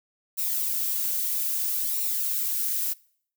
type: noise with flanger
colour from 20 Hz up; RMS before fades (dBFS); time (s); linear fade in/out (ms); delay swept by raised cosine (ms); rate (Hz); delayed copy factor
violet; -27; 0.37-2.94; 20; 0.61 to 3.01; 0.61; -0.5
effects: noise-tail reverb RT60 0.6 s tail -24 dB re dry